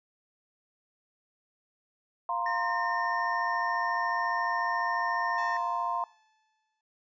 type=chord; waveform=sine; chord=F suspended fourth; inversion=none; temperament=equal; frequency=698.5 / 932.3 / 1046.5 Hz; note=F5 / Bb5 / C6; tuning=0 / 0 / 0 cents; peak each=-34 / -32 / -31 dBFS; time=2.29-6.04 s; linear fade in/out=2 ms
type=tone; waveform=triangle; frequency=1818 Hz; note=A#6; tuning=44 cents flat; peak=-30 dBFS; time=2.46-5.57 s; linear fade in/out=2 ms
type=tone with exponential decay; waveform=sawtooth; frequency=870 Hz; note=A5; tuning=20 cents flat; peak=-37 dBFS; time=5.38-6.81 s; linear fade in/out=2 ms; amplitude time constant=310 ms
effects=noise-tail reverb RT60 0.5 s tail -26 dB re dry + resampled to 16000 Hz